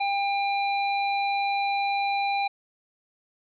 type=harmonic tone; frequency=799 Hz; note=G5; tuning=33 cents sharp; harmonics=1 / 3 / 5; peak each=-24 / -30 / -36 dBFS; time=0-2.48 s; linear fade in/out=10 ms; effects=none